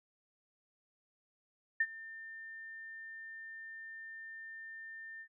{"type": "tone with ADSR envelope", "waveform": "sine", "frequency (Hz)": 1800, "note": "A6", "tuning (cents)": 39, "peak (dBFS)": -25, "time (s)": [1.8, 5.28], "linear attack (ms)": 6, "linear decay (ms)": 51, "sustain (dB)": -20, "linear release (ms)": 72, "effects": []}